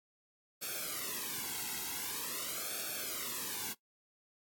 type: noise with flanger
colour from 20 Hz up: white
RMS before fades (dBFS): -39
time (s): 0.61-3.74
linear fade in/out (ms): 20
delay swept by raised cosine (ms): 1 to 1.71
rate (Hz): 0.45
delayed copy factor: -1
effects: noise-tail reverb RT60 0.1 s tail -18 dB re dry + AAC 64 kbps